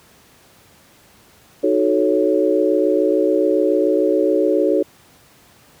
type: chord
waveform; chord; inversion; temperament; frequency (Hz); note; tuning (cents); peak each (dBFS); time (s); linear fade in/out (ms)
sine; D# half-diminished seventh; none; equal with one note detuned; 311.1 / 370 / 437 / 554.4; D#4 / F#4 / A4 / C#5; 0 / 0 / -12 / 0; -19; 1.63-4.83; 10
effects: pink hiss -50 dBFS RMS until 5.8 s + high-pass 80 Hz 12 dB/octave